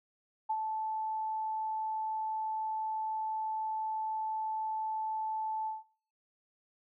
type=tone with ADSR envelope; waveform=sine; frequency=874 Hz; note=A5; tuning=12 cents flat; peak=-28 dBFS; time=0.49-5.84 s; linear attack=13 ms; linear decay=60 ms; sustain=-4 dB; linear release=170 ms; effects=noise-tail reverb RT60 0.6 s tail -22 dB re dry